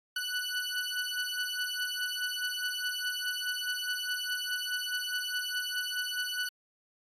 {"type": "beating tone pair", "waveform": "20% pulse", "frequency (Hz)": [1482, 1486.8], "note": ["F#6", "F#6"], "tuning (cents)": [2, 8], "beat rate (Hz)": 4.8, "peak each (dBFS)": -30, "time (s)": [0.16, 6.49], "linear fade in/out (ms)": 5, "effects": ["AAC 48 kbps"]}